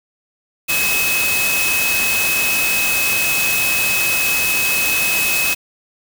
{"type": "tone in noise", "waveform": "sine", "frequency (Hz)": 2564, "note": "E7", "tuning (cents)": -49, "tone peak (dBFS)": -17, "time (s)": [0.68, 5.55], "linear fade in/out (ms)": 20, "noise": "white", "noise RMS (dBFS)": -20, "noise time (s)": [0.68, 5.55], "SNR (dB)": 0, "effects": []}